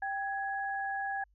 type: tone pair together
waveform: sine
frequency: 787.2 / 1668 Hz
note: G5 / G#6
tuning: +7 / +7 cents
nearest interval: octave + minor second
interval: 1300 cents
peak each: -34 / -36 dBFS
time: 0.02-1.24 s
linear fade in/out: 5 ms
effects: added 50 Hz sine -64 dBFS peak until 1.34 s